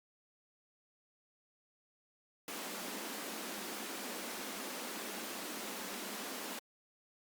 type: high-pass noise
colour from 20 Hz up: pink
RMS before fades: -43 dBFS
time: 2.48-6.59 s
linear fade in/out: 2 ms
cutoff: 190 Hz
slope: 96 dB/octave
effects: Opus 48 kbps